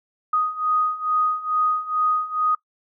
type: beating tone pair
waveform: sine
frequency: 1244.5 / 1246.8 Hz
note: D#6 / D#6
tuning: 0 / +3 cents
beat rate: 2.3 Hz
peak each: -24 / -21 dBFS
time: 0.33-2.55 s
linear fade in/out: 5 ms
effects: noise-tail reverb RT60 0.1 s tail -22 dB re dry